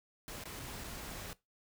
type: noise with dropouts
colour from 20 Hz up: pink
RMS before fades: -45 dBFS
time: 0.28-1.33 s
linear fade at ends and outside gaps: 0 ms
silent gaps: 0.437-0.455 / 0.594-0.598 / 0.838-0.842 s
effects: noise-tail reverb RT60 0.2 s tail -19 dB re dry